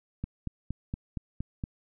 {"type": "click train", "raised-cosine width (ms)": 5, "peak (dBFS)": -20, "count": 7, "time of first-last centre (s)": [0.24, 1.639], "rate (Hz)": 4.29, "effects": []}